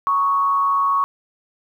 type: tone with frequency modulation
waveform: sine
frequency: 1108.7 Hz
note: C#6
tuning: in tune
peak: -15 dBFS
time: 0.07-1.04 s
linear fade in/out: 0 ms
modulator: 169 Hz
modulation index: 0.36
effects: 9-bit